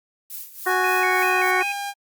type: noise with tremolo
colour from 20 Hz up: violet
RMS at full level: -33 dBFS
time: 0.3-1.51 s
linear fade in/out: 2 ms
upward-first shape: sine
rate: 3.5 Hz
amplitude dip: 75%
type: harmonic tone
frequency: 369.2 Hz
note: F#4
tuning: 4 cents flat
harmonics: 1 / 2 / 3 / 4 / 5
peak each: -25 / -25 / -25 / -25 / -25 dBFS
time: 0.66-1.63 s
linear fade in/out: 10 ms
type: tone with pitch glide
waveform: sawtooth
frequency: 830.6 to 804.6 Hz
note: G#5 to G5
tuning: 0 to +45 cents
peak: -23 dBFS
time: 0.66-1.94 s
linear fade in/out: 50 ms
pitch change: -55 cents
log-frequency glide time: 0.98-1.43 s
type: tone with vibrato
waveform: sine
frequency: 2352 Hz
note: D7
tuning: 2 cents sharp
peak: -24 dBFS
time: 0.84-1.72 s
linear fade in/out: 2 ms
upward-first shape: square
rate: 2.6 Hz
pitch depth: 100 cents each way
effects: Opus 48 kbps